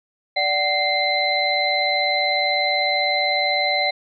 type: tone cluster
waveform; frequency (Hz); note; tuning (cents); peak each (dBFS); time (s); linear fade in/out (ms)
sine; 586 / 750 / 2092 / 4043; D5 / F#5 / C7 / B7; -4 / +23 / -1 / +40; -25 / -23 / -22 / -23; 0.36-3.91; 10
effects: none